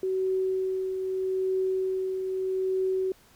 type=tone with tremolo; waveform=sine; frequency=377.1 Hz; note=F#4; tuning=33 cents sharp; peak=-23 dBFS; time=0.03-3.12 s; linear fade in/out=2 ms; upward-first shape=triangle; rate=0.8 Hz; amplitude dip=45%; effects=pink hiss -58 dBFS RMS until 3.35 s